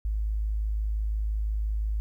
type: tone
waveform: sine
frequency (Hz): 52.9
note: G#1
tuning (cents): +33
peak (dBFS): -25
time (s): 0.05-2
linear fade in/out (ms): 0
effects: 11-bit